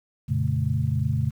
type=tone cluster; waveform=sine; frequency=89.5 / 117.6 / 140.6 / 214.1 Hz; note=F2 / A#2 / C#3 / A3; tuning=+43 / +16 / +25 / -47 cents; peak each=-28 / -25 / -25 / -33 dBFS; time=0.28-1.31 s; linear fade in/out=20 ms; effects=9-bit